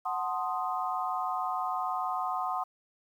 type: chord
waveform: sine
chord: F# diminished seventh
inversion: none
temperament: equal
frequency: 740 / 880 / 1046.5 / 1244.5 Hz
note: F#5 / A5 / C6 / Eb6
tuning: 0 / 0 / 0 / 0 cents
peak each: -33 / -39 / -34 / -35 dBFS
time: 0.05-2.64 s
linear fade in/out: 10 ms
effects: 10-bit